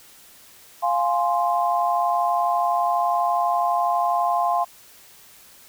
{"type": "chord", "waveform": "sine", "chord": "F minor", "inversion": "none", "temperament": "equal", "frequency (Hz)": [698.5, 830.6, 1046.5], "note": ["F5", "Ab5", "C6"], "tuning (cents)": [0, 0, 0], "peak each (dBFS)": [-21, -25, -23], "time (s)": [0.82, 4.65], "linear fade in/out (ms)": 20, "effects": ["white hiss -49 dBFS RMS until 5.68 s"]}